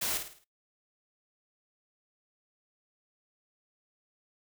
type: noise with echo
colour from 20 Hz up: white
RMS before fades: -32 dBFS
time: 0.01-0.18 s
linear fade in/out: 10 ms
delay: 53 ms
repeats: 5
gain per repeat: -7 dB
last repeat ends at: 0.445 s
effects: noise-tail reverb RT60 0.2 s tail -23 dB re dry